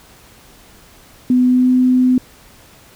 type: tone with pitch glide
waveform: sine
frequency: 250.8 to 253.6 Hz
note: B3 to B3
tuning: +27 to +46 cents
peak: -9 dBFS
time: 1.3-2.18 s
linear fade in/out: 2 ms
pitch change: +19 cents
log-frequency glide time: 1.47-1.69 s
effects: pink hiss -45 dBFS RMS until 2.95 s